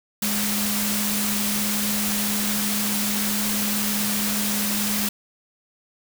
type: tone in noise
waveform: sine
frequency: 207.7 Hz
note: G#3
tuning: in tune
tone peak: -26 dBFS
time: 0.22-5.09 s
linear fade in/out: 5 ms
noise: white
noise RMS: -25 dBFS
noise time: 0.22-5.09 s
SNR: -4 dB
effects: none